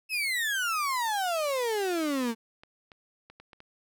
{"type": "exponential sweep", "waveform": "35% pulse", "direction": "down", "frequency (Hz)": [2637, 220.9], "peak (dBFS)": -25, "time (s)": [0.09, 2.35], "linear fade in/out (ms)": 50}
{"type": "clicks", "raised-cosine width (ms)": 0.3, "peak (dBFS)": -33, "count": 6, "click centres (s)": [2.635, 2.918, 3.3, 3.4, 3.532, 3.604]}
{"effects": []}